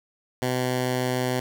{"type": "tone", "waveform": "10% pulse", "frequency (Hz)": 126.6, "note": "B2", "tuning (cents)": 43, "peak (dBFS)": -15, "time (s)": [0.42, 1.4], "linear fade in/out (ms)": 2, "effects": []}